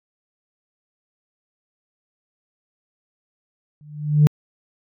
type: tone with exponential growth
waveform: sine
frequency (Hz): 149.4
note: D3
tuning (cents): +30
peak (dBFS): -5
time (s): 3.81-4.27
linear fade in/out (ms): 0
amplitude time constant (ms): 100
effects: tanh soft clip ceiling -6 dBFS